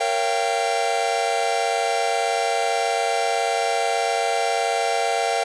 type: chord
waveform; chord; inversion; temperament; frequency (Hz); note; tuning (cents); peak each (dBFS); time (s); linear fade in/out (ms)
45% pulse; G half-diminished seventh; first; equal with one note detuned; 466.2 / 554.4 / 685.7 / 784; Bb4 / Db5 / F5 / G5; 0 / 0 / -32 / 0; -27 / -29 / -24 / -24; 0-5.44; 10
effects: resampled to 22050 Hz